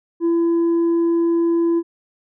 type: tone with tanh clipping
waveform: triangle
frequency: 336.7 Hz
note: E4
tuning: 37 cents sharp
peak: -15 dBFS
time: 0.2-1.83 s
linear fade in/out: 50 ms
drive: 7 dB
effects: none